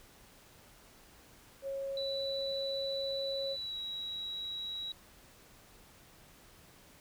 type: tone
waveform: sine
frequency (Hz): 547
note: C#5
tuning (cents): -23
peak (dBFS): -35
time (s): 1.62-3.57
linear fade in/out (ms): 50
type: tone with pitch glide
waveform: sine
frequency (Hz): 3963 to 3872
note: B7 to B7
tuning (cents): +5 to -35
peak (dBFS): -37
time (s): 1.97-4.92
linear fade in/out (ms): 2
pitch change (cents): -40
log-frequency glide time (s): 3.56-3.79
effects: pink hiss -59 dBFS RMS until 7 s